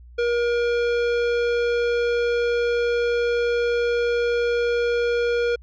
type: tone with hard clipping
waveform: sine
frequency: 475.8 Hz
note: A#4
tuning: 35 cents sharp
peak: -21 dBFS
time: 0.18-5.56 s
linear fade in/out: 10 ms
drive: 16 dB
effects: added 60 Hz sine -42 dBFS peak until 5.62 s + low-pass 5000 Hz 12 dB/octave